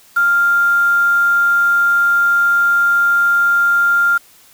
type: tone with quantisation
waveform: sine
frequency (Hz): 1396.9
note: F6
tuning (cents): 0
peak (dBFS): -10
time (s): 0.16-4.18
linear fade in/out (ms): 10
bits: 5
effects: white hiss -47 dBFS RMS until 4.53 s